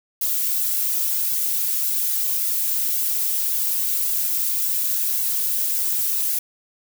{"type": "noise with flanger", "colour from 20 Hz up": "violet", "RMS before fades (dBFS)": -22, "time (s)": [0.21, 6.39], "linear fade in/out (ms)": 5, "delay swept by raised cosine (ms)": [1.6, 4.2], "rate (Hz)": 1.8, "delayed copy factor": -0.85, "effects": []}